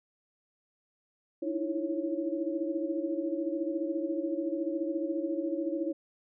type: tone cluster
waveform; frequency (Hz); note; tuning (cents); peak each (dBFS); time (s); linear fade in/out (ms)
sine; 301.3 / 322.2 / 336.3 / 551; D4 / E4 / E4 / C#5; +44 / -39 / +35 / -11; -37 / -34 / -34 / -36; 1.42-5.93; 10
effects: none